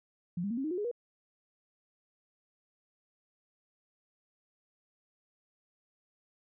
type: tone with pitch steps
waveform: sine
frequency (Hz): 174.61 / 201.7 / 233.1 / 269.3 / 311.1 / 359.5 / 415.3 / 479.8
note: F3 / G3 / A#3 / C#4 / D#4 / F#4 / G#4 / A#4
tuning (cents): 0 / +50 / 0 / -50 / 0 / -50 / 0 / +50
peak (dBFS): -31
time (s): 0.37-0.914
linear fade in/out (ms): 5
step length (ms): 68
effects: none